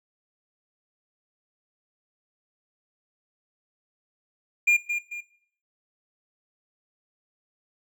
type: tone with echo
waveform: triangle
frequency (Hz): 2410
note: D7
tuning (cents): +44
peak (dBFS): -14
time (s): 4.67-4.77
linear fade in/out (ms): 10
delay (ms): 220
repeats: 2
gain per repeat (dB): -8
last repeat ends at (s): 5.21
effects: noise-tail reverb RT60 0.6 s tail -18 dB re dry